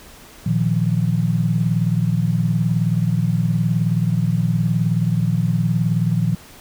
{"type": "chord", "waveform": "sine", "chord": "Bb suspended fourth", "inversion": "none", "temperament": "equal", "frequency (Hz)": [116.54, 155.56, 174.61], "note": ["Bb2", "Eb3", "F3"], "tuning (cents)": [0, 0, 0], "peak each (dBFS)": -20, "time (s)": [0.46, 6.35], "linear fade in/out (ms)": 5, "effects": ["pink hiss -43 dBFS RMS until 6.6 s"]}